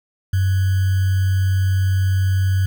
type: tone with sample-and-hold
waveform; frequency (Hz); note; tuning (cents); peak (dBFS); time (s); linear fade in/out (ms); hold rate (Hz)
sine; 94.8; F#2; +43; -14; 0.33-2.66; 5; 1575
effects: none